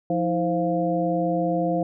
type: harmonic tone with a mistuned harmonic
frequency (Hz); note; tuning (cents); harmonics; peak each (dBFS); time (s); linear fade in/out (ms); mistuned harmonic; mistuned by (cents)
173.9; F3; -7; 1 / 2 / 3 / 4; -26 / -26 / -26 / -26; 0.1-1.83; 2; 2; -130
effects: none